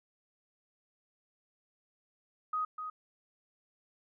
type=tone with echo; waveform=sine; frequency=1252 Hz; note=D#6; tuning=10 cents sharp; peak=-30 dBFS; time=2.53-2.65 s; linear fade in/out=5 ms; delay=250 ms; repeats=1; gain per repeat=-7 dB; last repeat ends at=2.9 s; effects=none